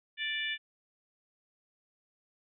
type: harmonic tone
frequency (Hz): 587.3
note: D5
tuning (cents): 0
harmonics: 3 / 4 / 5 / 6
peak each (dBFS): -36 / -37 / -38 / -39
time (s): 0.17-0.58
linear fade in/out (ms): 50
effects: none